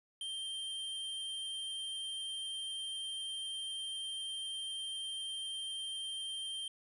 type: tone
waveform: square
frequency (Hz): 3156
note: G7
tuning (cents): +11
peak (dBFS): -39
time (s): 0.21-6.68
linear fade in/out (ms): 2
effects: resampled to 24000 Hz + 11-bit